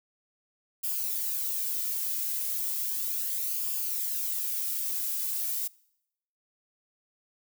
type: noise with flanger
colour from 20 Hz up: violet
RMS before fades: -31 dBFS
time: 0.83-5.68 s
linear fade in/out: 10 ms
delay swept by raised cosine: 0.5 to 2.2 ms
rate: 0.35 Hz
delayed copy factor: -0.5
effects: noise-tail reverb RT60 0.8 s tail -24 dB re dry